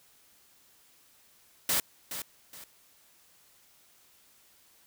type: noise with echo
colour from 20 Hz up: white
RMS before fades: -27 dBFS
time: 1.69-1.8 s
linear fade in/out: 2 ms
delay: 420 ms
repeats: 2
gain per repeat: -10 dB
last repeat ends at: 2.64 s
effects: white hiss -62 dBFS RMS until 4.86 s